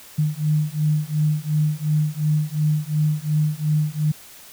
sine beating tone pair, 150.7 / 153.5 Hz, D3 / D#3, +45 / -23 cents, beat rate 2.8 Hz, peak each -21 dBFS, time 0.18-4.12 s, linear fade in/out 10 ms, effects white hiss -44 dBFS RMS until 4.52 s

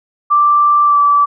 sine tone with pitch glide, 1174.7 to 1157.2 Hz, D6 to D6, 0 to -26 cents, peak -7 dBFS, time 0.3-1.26 s, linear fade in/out 20 ms, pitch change -26 cents, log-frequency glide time 0.84-0.99 s, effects none

